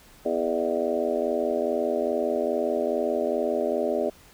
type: harmonic tone with a mistuned harmonic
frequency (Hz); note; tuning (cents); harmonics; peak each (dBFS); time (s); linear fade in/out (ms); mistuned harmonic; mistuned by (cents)
82.41; E2; 0; 3 / 4 / 5 / 6 / 7 / 8 / 9; -32 / -32 / -28 / -33 / -27 / -32 / -38; 0.25-4.1; 10; 7; +52
effects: pink hiss -53 dBFS RMS until 4.33 s